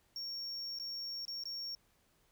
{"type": "tone with dropouts", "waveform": "triangle", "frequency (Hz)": 5520, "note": "F8", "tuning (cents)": -21, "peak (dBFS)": -38, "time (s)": [0.16, 1.75], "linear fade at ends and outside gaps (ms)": 1, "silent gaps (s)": [[0.788, 0.798], [1.252, 1.28], [1.437, 1.455]], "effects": ["pink hiss -72 dBFS RMS until 2.31 s"]}